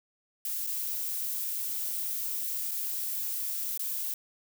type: noise with dropouts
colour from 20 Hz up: violet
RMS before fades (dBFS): -33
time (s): 0.45-4.14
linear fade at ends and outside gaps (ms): 2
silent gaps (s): 0.667-0.671 / 2.711-2.715 / 3.776-3.794
effects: none

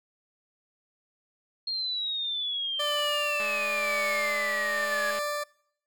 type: exponential sweep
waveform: sine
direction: down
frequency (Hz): 4256 to 1661.2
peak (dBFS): -28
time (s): 1.67-5.11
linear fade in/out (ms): 5
type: tone with tremolo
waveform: 20% pulse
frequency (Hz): 589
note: D5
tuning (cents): +5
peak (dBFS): -23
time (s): 2.79-5.44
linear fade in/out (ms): 10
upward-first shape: sine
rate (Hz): 0.97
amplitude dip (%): 30
type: click train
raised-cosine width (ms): 0.3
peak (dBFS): -23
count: 380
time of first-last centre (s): 3.4-5.188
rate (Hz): 212
effects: noise-tail reverb RT60 0.7 s tail -25 dB re dry

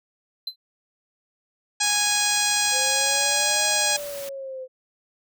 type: tone with exponential decay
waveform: triangle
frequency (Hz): 4066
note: B7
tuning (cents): +50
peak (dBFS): -22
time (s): 0.47-0.56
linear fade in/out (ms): 5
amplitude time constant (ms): 18
type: harmonic tone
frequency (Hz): 828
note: G#5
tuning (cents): -5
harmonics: 1 / 2 / 3 / 4 / 5 / 6 / 7 / 8 / 9 / 10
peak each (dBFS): -29 / -29 / -29 / -29 / -29 / -29 / -29 / -29 / -29 / -29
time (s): 1.8-3.97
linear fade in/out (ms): 10
type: noise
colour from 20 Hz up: white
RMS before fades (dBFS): -38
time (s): 1.83-4.29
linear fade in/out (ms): 2
type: exponential two-way sweep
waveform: sine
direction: up then down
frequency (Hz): 512 to 620 to 512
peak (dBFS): -31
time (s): 2.71-4.68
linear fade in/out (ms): 50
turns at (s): 3.68
effects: none

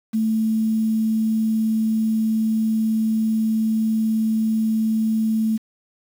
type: tone with quantisation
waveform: sine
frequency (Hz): 220.4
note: A3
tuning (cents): +3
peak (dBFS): -17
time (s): 0.13-5.58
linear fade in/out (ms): 20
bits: 7
effects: none

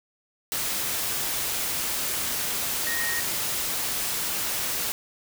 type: tone in noise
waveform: sine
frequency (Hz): 1866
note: A#6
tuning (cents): +1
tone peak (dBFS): -28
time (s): 2.87-3.2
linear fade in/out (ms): 0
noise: white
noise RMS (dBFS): -28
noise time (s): 0.52-4.92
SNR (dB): -3
effects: none

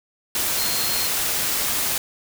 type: tone in noise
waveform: sine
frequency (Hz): 4224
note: C8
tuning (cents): +16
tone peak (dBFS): -28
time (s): 0.58-1.07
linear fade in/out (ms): 2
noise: white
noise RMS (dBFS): -23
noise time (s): 0.35-1.98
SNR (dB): -8
effects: none

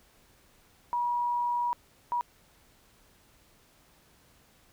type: tone bursts at uneven times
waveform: sine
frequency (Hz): 963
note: B5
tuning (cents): -44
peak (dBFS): -26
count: 2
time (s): 0.93-1.73 / 2.12-2.21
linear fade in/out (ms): 0
effects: pink hiss -62 dBFS RMS until 4.72 s

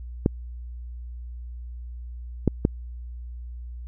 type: clicks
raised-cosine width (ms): 3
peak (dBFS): -5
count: 3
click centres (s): 0.261 / 2.477 / 2.651
effects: added 60 Hz sine -34 dBFS peak until 3.87 s

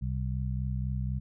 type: harmonic tone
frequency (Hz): 64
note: C2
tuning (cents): -38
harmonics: 1 / 2 / 3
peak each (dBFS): -32 / -32 / -38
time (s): 0.01-1.2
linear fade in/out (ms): 20
effects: none

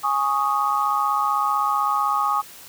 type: chord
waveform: sine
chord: Ab suspended fourth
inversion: none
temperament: equal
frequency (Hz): 830.6 / 1108.7 / 1244.5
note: Ab5 / Db6 / Eb6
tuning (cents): 0 / 0 / 0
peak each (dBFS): -24 / -23 / -22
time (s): 0.03-2.42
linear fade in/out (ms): 20
effects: white hiss -43 dBFS RMS until 2.68 s

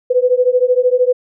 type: beating tone pair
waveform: sine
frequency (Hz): 493.9 / 506.9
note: B4 / B4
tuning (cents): 0 / +45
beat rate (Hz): 13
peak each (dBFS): -13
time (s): 0.1-1.13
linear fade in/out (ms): 10
effects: none

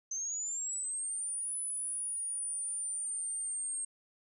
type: linear two-way sweep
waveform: sine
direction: up then down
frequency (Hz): 6180 to 10000 to 8490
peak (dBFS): -34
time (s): 0.11-3.85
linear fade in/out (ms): 5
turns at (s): 1.58
effects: none

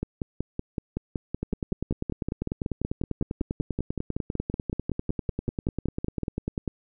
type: two click trains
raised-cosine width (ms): 3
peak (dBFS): -15 / -15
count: 34 / 54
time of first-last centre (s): 0.03-6.233 / 1.43-6.678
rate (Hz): 5.32 / 10.1
effects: none

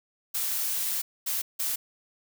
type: noise bursts at uneven times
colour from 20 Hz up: blue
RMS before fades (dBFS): -29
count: 3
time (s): 0.34-1.02 / 1.26-1.42 / 1.59-1.76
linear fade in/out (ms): 10
effects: none

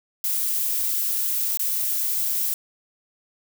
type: noise with dropouts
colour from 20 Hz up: violet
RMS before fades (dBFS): -24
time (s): 0.24-2.54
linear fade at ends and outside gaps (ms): 1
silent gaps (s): 1.573-1.594
effects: none

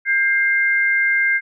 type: tone pair together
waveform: sine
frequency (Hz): 1599.1 / 2100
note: G6 / C7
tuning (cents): +34 / +6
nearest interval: perfect fourth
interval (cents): 472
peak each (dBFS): -17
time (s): 0.05-1.41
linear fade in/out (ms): 50
effects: none

